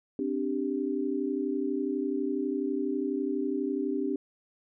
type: chord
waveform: sine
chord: C suspended second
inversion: none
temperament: equal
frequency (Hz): 261.6 / 293.7 / 392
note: C4 / D4 / G4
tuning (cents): 0 / 0 / 0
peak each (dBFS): -32 / -31 / -32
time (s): 0.19-4.16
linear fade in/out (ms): 2
effects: none